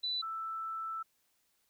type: tone pair in turn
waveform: sine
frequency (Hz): 3980 / 1322.8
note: B7 / E6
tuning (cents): +13 / +6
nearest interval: octave + perfect fifth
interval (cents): 1907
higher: first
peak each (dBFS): -32 / -36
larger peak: first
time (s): 0.03-0.22 / 0.22-1.03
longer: second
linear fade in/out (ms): 10
effects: white hiss -75 dBFS RMS until 1.69 s